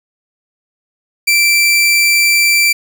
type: tone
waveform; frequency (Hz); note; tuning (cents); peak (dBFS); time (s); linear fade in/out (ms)
sawtooth; 2342; D7; -5; -5; 1.27-2.73; 10
effects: none